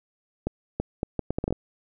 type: accelerating click train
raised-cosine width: 2 ms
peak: -12 dBFS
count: 10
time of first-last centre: 0.47-1.526 s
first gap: 330 ms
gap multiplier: 0.7
effects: none